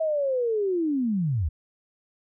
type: linear sweep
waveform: sine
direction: down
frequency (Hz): 650 to 66.8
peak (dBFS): -22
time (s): 0-1.49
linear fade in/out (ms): 10
effects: none